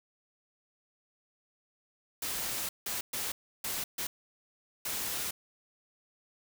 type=noise bursts at uneven times; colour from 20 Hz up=white; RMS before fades=-35 dBFS; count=6; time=2.22-2.69 / 2.86-3.01 / 3.13-3.32 / 3.64-3.84 / 3.98-4.07 / 4.85-5.31 s; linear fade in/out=5 ms; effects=none